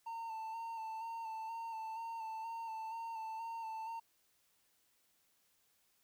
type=tone with vibrato; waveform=triangle; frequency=901 Hz; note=A5; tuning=41 cents sharp; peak=-39 dBFS; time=0.06-4 s; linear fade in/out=10 ms; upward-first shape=square; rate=2.1 Hz; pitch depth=26 cents each way; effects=white hiss -75 dBFS RMS until 6.03 s